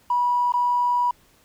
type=tone with dropouts; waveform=triangle; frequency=975 Hz; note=B5; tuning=23 cents flat; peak=-14 dBFS; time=0.1-1.11 s; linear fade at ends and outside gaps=5 ms; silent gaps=0.522-0.538 s; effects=tanh soft clip ceiling -16 dBFS + pink hiss -58 dBFS RMS until 1.44 s